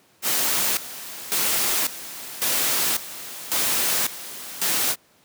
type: noise with tremolo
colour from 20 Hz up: white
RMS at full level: -22 dBFS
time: 0.22-4.96 s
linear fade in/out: 50 ms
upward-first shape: square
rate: 0.91 Hz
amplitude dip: 80%
effects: pink hiss -58 dBFS RMS until 5.24 s + high-pass 150 Hz 12 dB/octave